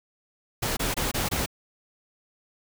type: noise bursts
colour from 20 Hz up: pink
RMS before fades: -27 dBFS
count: 5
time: 0.62-1.462 s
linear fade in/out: 10 ms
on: 150 ms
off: 23 ms
effects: none